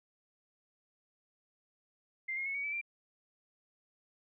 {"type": "tone with pitch steps", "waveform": "sine", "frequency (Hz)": [2093, 2144, 2197, 2251, 2306, 2363], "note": ["C7", "C7", "C#7", "C#7", "D7", "D7"], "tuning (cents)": [0, 42, -16, 26, -32, 10], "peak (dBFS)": -34, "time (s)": [2.28, 2.814], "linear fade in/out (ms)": 10, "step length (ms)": 89, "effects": []}